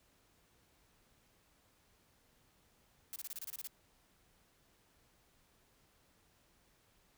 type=noise bursts; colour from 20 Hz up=blue; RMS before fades=-44 dBFS; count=10; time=3.13-3.672 s; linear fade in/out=0 ms; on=29 ms; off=28 ms; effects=pink hiss -71 dBFS RMS until 7.17 s